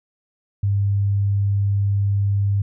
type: tone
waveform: sine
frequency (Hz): 100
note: G2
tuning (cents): +35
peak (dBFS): -16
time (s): 0.63-2.62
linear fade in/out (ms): 5
effects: none